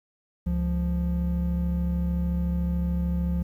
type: tone pair together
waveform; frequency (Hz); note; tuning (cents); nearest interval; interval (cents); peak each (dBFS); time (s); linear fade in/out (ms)
triangle; 69.5 / 174.88; C#2 / F3; +5 / +3; octave + major third; 1598; -24; 0.46-3.43; 10
effects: 10-bit